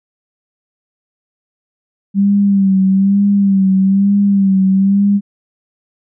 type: tone with vibrato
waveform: sine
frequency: 196 Hz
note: G3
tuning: in tune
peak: -8 dBFS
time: 2.14-5.21 s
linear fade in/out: 50 ms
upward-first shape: sine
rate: 1.1 Hz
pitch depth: 51 cents each way
effects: none